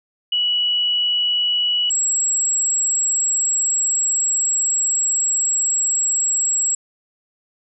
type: tone pair in turn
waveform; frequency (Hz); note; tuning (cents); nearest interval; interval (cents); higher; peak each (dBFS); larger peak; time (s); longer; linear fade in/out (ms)
sine; 2937 / 7662; F#7 / A#8; -13 / +47; octave + perfect fourth; 1660; second; -16 / -16; neither; 0.32-1.9 / 1.9-6.75; second; 5
effects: none